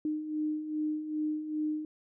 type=beating tone pair; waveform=sine; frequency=304 / 306.5 Hz; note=D#4 / D#4; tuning=-40 / -26 cents; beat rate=2.5 Hz; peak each=-38 / -31 dBFS; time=0.05-1.85 s; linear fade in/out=2 ms; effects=none